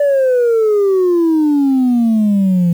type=exponential sweep; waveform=sine; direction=down; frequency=584 to 169.2 Hz; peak=-7 dBFS; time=0-2.73 s; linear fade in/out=5 ms; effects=tanh soft clip ceiling -8 dBFS + 7-bit